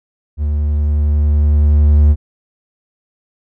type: tone with level ramp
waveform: triangle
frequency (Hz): 74.1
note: D2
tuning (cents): +16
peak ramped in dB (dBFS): -12 to -3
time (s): 0.37-2.16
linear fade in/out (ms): 50
effects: none